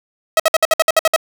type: tone bursts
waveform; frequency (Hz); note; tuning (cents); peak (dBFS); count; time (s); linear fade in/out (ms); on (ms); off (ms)
sawtooth; 642; E5; -46; -5; 10; 0.37-1.162; 2; 27; 58
effects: none